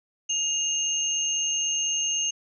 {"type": "tone pair together", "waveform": "sine", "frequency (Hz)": [2828, 6378], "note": ["F7", "G8"], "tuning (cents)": [21, 29], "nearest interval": "octave + major second", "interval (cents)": 1408, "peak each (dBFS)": [-28, -25], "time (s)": [0.29, 2.31], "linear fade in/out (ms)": 10, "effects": []}